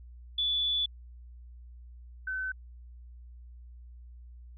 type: tone pair in turn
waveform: sine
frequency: 3456 / 1521.8 Hz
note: A7 / F#6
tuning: -32 / +48 cents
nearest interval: octave + major second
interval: 1420 cents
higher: first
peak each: -26 / -31 dBFS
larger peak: first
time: 0.38-0.86 / 2.27-2.52 s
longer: first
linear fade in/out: 5 ms
effects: added 60 Hz sine -46 dBFS peak until 4.57 s